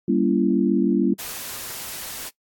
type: chord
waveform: sine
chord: G diminished seventh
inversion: none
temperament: just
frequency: 196 / 235.2 / 282.2 / 338.7 Hz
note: G3 / Bb3 / Db4 / Fb4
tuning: 0 / +16 / +31 / +47 cents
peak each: -22 dBFS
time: 0.08-1.14 s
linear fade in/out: 5 ms
type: noise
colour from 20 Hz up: white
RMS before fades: -33 dBFS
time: 1.18-2.3 s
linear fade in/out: 20 ms
effects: noise-tail reverb RT60 0.1 s tail -19 dB re dry + AAC 64 kbps